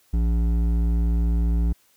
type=tone with hard clipping; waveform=sine; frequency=57.2 Hz; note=A#1; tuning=32 cents flat; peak=-20 dBFS; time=0.13-1.73 s; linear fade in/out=10 ms; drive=10 dB; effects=white hiss -61 dBFS RMS until 1.96 s